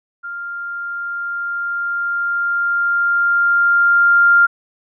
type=tone with level ramp; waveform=sine; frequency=1396.9 Hz; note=F6; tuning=in tune; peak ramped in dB=-25 to -7 dBFS; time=0.23-4.47 s; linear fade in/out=20 ms; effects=none